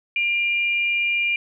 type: tone pair together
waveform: sine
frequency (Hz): 2392 / 2847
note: D7 / F7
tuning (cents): +31 / +33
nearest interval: minor third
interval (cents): 302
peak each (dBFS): -19 / -29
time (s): 0.16-1.36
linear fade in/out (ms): 2
effects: none